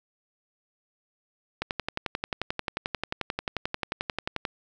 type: click train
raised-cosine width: 0.3 ms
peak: -12 dBFS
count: 33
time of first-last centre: 1.62-4.452 s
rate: 11.3 Hz
effects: none